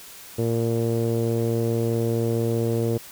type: tone with low-pass filter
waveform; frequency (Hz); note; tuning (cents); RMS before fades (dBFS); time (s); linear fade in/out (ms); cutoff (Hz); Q
sawtooth; 115.4; A#2; -17; -23; 0.38-2.98; 10; 460; 3.4
effects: white hiss -43 dBFS RMS until 3.11 s